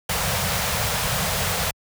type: band-stop noise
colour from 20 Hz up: pink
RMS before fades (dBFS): -23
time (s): 0.09-1.71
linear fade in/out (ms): 5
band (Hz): 200 to 460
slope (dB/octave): 48
effects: high-pass 60 Hz 12 dB/octave